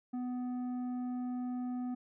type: tone with tanh clipping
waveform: sine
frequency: 248.8 Hz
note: B3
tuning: 13 cents sharp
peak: -36 dBFS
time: 0.13-1.95 s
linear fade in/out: 10 ms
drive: 8 dB
effects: none